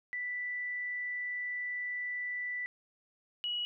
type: tone pair in turn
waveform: sine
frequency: 1975.5 / 2918 Hz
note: B6 / F#7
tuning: 0 / -25 cents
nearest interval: perfect fifth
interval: 675 cents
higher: second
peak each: -34 / -32 dBFS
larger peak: second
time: 0.13-2.66 / 3.44-3.65 s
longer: first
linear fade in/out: 0 ms
effects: none